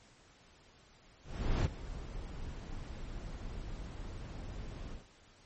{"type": "noise with ADSR envelope", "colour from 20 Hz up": "brown", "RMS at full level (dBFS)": -28, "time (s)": [1.23, 5.07], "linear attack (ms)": 420, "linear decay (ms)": 25, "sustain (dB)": -15, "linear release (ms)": 160, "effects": ["pink hiss -62 dBFS RMS until 5.45 s", "MP3 32 kbps"]}